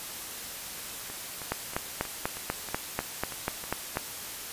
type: two click trains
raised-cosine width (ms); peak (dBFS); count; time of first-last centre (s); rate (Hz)
0.5; -12 / -24; 11 / 10; 1.52-3.971 / 1.1-3.957; 4.08 / 3.15
effects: white hiss -39 dBFS RMS until 4.52 s + resampled to 32000 Hz